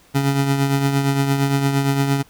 25% pulse tone with tremolo, 138.59 Hz, C#3, in tune, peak -10 dBFS, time 0.14-2.23 s, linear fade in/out 20 ms, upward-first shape triangle, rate 8.7 Hz, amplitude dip 55%, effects pink hiss -52 dBFS RMS until 2.29 s

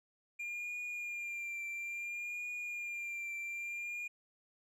triangle tone with vibrato, 2398 Hz, D7, 36 cents sharp, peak -37 dBFS, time 0.39-4.08 s, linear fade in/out 10 ms, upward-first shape triangle, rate 0.59 Hz, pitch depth 35 cents each way, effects none

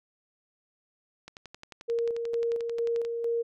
click train, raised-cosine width 0.2 ms, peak -26 dBFS, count 21, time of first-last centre 1.28-3.05 s, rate 11.3 Hz
sine tone with tremolo, 466.2 Hz, A#4, in tune, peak -25 dBFS, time 1.88-3.43 s, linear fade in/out 20 ms, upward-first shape square, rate 2.2 Hz, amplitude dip 40%
effects none

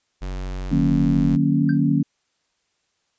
square tone, 46.51 Hz, F#1, 10 cents sharp, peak -27 dBFS, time 0.21-1.37 s, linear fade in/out 20 ms
sine chord, D# minor seventh, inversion none, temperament equal with one note detuned, 151.83 / 185 / 233.1 / 277.2 Hz, D#3 / F#3 / A#3 / C#4, -42 / 0 / 0 / 0 cents, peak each -20 / -24 / -22 / -20 dBFS, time 0.71-2.03 s, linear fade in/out 10 ms
triangle tone with exponential decay, 1568 Hz, G6, in tune, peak -25 dBFS, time 1.69-1.81 s, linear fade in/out 2 ms, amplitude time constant 24 ms
effects white hiss -70 dBFS RMS until 3.18 s + resampled to 16000 Hz

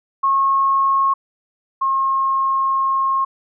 sine tone pair in turn, 1088 / 1076.1 Hz, C#6 / C6, -33 / +48 cents, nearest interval unison, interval 19 cents, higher first, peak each -13 / -15 dBFS, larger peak first, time 0.23-1.14 / 1.81-3.25 s, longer second, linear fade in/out 10 ms, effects none

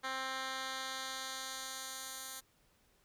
10% pulse tone with band-pass filter sweep, 263.5 Hz, C4, 12 cents sharp, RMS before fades -42 dBFS, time 0.03-2.41 s, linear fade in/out 20 ms, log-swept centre 2200 to 10000 Hz, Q 0.79, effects pink hiss -71 dBFS RMS until 3.04 s

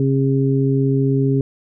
harmonic tone, 135.6 Hz, C#3, 38 cents flat, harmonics 1 / 2 / 3, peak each -16 / -19 / -21 dBFS, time 0-1.41 s, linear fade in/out 2 ms, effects none

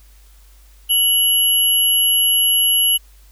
sine tone pair together, 2960 / 11250 Hz, F#7 / F9, 0 / +12 cents, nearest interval octave + major seventh, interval 2312 cents, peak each -15 dBFS, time 0.89-2.98 s, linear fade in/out 20 ms, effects added 50 Hz sine -44 dBFS peak until 3.31 s + white hiss -54 dBFS RMS until 3.31 s

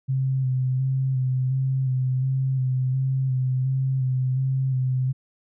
sine tone with vibrato, 130.81 Hz, C3, in tune, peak -20 dBFS, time 0.08-5.13 s, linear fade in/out 20 ms, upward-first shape square, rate 1.4 Hz, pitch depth 24 cents each way, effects none

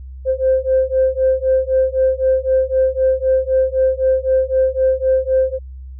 sine beating tone pair, 521 / 524.9 Hz, C5 / C5, -7 / +5 cents, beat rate 3.9 Hz, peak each -15 dBFS, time 0.25-5.59 s, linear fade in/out 50 ms, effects tanh soft clip ceiling -6 dBFS + added 65 Hz sine -30 dBFS peak until 5.99 s

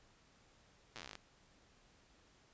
slowing click train, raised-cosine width 0.2 ms, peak -30 dBFS, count 15, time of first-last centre 0.96-1.154 s, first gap 8 ms, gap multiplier 1.08, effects pink hiss -68 dBFS RMS until 2.53 s + resampled to 16000 Hz

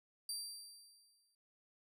25% pulse tone with exponential decay, 4699 Hz, D8, in tune, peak -34 dBFS, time 0.29-1.35 s, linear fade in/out 2 ms, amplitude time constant 230 ms, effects noise-tail reverb RT60 0.4 s tail -20 dB re dry

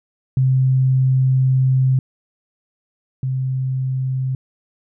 sine tone pair in turn, 130.81 / 130.81 Hz, C3 / C3, 0 / 0 cents, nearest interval unison, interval 0 cents, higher neither, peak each -12 / -18 dBFS, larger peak first, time 0.37-1.99 / 3.23-4.35 s, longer first, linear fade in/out 2 ms, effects none

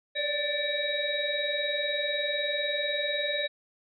sine tone cluster, 571 / 591 / 1768 / 2303 / 3821 Hz, D5 / D5 / A6 / D7 / A#7, -49 / +11 / +8 / -34 / +42 cents, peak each -35 / -33 / -34 / -36 / -31 dBFS, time 0.15-3.48 s, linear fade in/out 20 ms, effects none

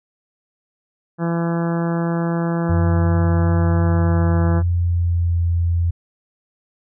harmonic tone, 168.5 Hz, E3, 38 cents sharp, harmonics 1 / 2 / 3 / 4 / 5 / 6 / 7 / 8 / 9 / 10, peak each -19 / -25 / -29 / -31 / -33 / -35 / -36 / -37 / -38 / -39 dBFS, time 1.18-4.63 s, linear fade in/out 50 ms
sine tone with pitch glide, 89.7 to 85.45 Hz, F2 to F2, +47 to -37 cents, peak -15 dBFS, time 2.69-5.91 s, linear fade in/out 10 ms, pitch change -84 cents, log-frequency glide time 3.75-5.39 s
effects none

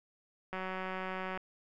click train, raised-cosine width 0.5 ms, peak -24 dBFS, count 159, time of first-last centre 0.53-1.375 s, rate 187 Hz, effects none

